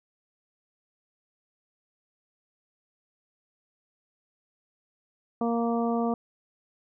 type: harmonic tone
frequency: 233.1 Hz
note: A#3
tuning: in tune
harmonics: 1 / 2 / 3 / 4 / 5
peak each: -26 / -30 / -31 / -38 / -37 dBFS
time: 5.41-6.14 s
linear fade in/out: 2 ms
effects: none